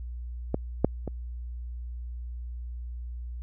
clicks, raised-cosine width 2 ms, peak -12 / -6 / -19 dBFS, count 3, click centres 0.544 / 0.846 / 1.077 s, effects added 60 Hz sine -34 dBFS peak until 3.42 s

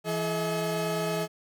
35% pulse tone cluster, 167 / 426.6 / 639 Hz, E3 / G#4 / D#5, +23 / +46 / +46 cents, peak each -30 dBFS, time 0.04-1.28 s, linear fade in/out 50 ms, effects none

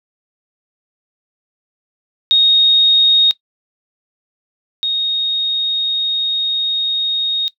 sine tone pair in turn, 3729 / 3729 Hz, A#7 / A#7, 0 / 0 cents, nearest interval unison, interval 0 cents, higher neither, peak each -7 / -14 dBFS, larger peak first, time 2.31-3.31 / 4.83-7.48 s, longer second, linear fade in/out 0 ms, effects noise-tail reverb RT60 0.1 s tail -20 dB re dry

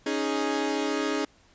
sawtooth chord, C# suspended second, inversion none, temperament equal, 277.2 / 311.1 / 415.3 Hz, C#4 / D#4 / G#4, 0 / 0 / 0 cents, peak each -26 dBFS, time 0.06-1.25 s, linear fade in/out 5 ms, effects pink hiss -60 dBFS RMS until 1.54 s + resampled to 16000 Hz

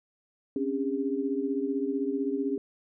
sine tone cluster, 268 / 283.7 / 404 Hz, C4 / C#4 / G#4, +42 / +40 / -48 cents, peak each -31 dBFS, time 0.56-2.58 s, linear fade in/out 2 ms, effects none

